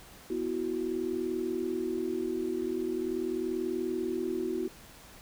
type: chord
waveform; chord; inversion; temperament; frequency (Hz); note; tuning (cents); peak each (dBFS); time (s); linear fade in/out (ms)
sine; B suspended fourth; none; equal; 246.9 / 329.6 / 370; B3 / E4 / F#4; 0 / 0 / 0; -37 / -34 / -32; 0.3-4.68; 5
effects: pink hiss -52 dBFS RMS until 5.21 s